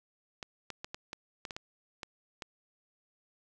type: clicks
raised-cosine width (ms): 0.2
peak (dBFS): -22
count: 10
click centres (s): 0.428 / 0.703 / 0.845 / 0.945 / 1.131 / 1.452 / 1.508 / 1.565 / 2.032 / 2.422
effects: none